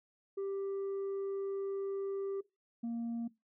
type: tone pair in turn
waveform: sine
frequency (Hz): 392.8 / 233.1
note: G4 / A#3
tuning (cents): +4 / 0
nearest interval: major sixth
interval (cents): 904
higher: first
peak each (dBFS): -32 / -32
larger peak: neither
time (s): 0.37-2.41 / 2.83-3.28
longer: first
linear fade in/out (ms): 10
effects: noise-tail reverb RT60 0.2 s tail -20 dB re dry + tanh soft clip ceiling -34 dBFS